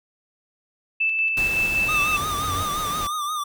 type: tone with tremolo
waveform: sine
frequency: 2637 Hz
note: E7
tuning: in tune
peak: -18 dBFS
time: 1-2.17 s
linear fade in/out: 10 ms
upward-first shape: square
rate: 5.3 Hz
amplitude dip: 30%
type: noise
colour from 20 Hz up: pink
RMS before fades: -32 dBFS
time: 1.37-3.07 s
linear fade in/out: 2 ms
type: tone with exponential growth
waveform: square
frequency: 91.5 Hz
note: F#2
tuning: 19 cents flat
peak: -27 dBFS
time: 1.71-2.63 s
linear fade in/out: 5 ms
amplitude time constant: 200 ms
type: tone with vibrato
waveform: square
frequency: 1205 Hz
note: D6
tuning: 44 cents sharp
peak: -25 dBFS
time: 1.88-3.44 s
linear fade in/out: 10 ms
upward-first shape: triangle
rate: 5.7 Hz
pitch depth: 78 cents each way
effects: none